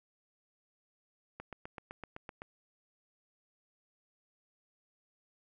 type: click train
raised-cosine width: 0.5 ms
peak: -28 dBFS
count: 9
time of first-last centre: 1.4-2.419 s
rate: 7.85 Hz
effects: none